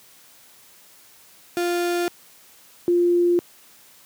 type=tone pair in turn; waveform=35% pulse / sine; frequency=349.2 / 349.2 Hz; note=F4 / F4; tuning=0 / 0 cents; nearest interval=unison; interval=0 cents; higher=neither; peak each=-19 / -15 dBFS; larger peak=second; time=1.57-2.08 / 2.88-3.39 s; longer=neither; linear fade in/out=0 ms; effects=white hiss -51 dBFS RMS until 4.05 s + high-pass 100 Hz 12 dB/octave